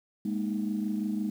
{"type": "chord", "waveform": "sine", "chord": "Ab suspended second", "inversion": "none", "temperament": "just", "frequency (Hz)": [207.7, 233.6, 311.5], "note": ["Ab3", "Bb3", "Eb4"], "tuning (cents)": [0, 4, 2], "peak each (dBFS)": [-29, -34, -34], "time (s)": [0.25, 1.3], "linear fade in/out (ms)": 5, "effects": ["tanh soft clip ceiling -20 dBFS", "9-bit"]}